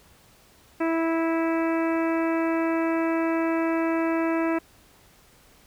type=harmonic tone; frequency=328 Hz; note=E4; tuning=9 cents flat; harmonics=1 / 2 / 3 / 4 / 5 / 6 / 7 / 8; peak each=-23 / -29 / -33 / -35 / -37 / -39 / -40 / -41 dBFS; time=0.8-4.59 s; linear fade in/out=10 ms; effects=pink hiss -56 dBFS RMS until 5.66 s